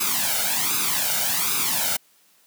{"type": "noise with flanger", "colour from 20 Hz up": "white", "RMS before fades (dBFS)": -23, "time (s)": [0, 1.97], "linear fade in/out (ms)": 10, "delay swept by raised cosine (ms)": [0.79, 1.37], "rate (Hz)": 1.3, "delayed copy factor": 0.75, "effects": ["white hiss -59 dBFS RMS until 2.46 s", "high-pass 150 Hz 12 dB/octave"]}